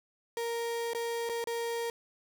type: tone with dropouts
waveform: 35% pulse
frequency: 466.2 Hz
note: A#4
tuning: in tune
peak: -30 dBFS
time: 0.37-1.9 s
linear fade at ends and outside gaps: 1 ms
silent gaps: 0.934-0.948 / 1.291-1.296 / 1.441-1.472 s
effects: none